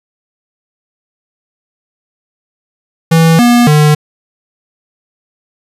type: tone with pitch steps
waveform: square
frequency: 163.7 / 240.4 / 150.5 Hz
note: E3 / B3 / D3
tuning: -12 / -46 / +43 cents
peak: -5 dBFS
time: 3.11-3.95 s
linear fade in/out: 10 ms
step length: 280 ms
effects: resampled to 32000 Hz